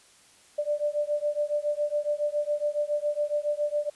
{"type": "beating tone pair", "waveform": "sine", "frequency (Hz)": [587.3, 594.5], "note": ["D5", "D5"], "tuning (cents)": [0, 21], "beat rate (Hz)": 7.2, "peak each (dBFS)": -28, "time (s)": [0.58, 3.9], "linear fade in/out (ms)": 10, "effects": ["white hiss -57 dBFS RMS until 3.95 s", "resampled to 24000 Hz"]}